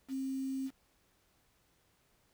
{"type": "tone with quantisation", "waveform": "sine", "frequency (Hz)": 266.6, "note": "C4", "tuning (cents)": 33, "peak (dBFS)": -34, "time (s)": [0.08, 0.71], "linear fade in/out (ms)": 50, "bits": 9, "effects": ["pink hiss -72 dBFS RMS until 2.33 s"]}